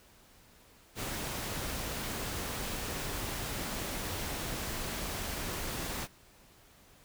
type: noise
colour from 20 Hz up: pink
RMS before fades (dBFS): -37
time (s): 0.95-6.08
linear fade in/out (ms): 50
effects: pink hiss -60 dBFS RMS until 7.04 s